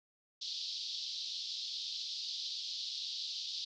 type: band-pass noise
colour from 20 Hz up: white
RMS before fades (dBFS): -41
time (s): 0.41-3.65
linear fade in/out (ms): 10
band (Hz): 3400 to 5000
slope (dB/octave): 48
effects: none